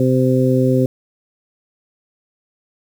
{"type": "harmonic tone", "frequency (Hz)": 129.1, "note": "C3", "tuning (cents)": -23, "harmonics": [1, 2, 3, 4], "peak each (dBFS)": [-16, -16, -19, -19], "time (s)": [0, 0.86], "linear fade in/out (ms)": 2, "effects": ["7-bit"]}